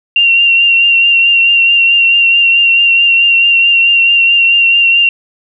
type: tone with vibrato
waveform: sine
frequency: 2760 Hz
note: F7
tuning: 21 cents flat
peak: -5 dBFS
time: 0.16-5.09 s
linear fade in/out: 2 ms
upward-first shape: triangle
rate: 4.6 Hz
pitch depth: 30 cents each way
effects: none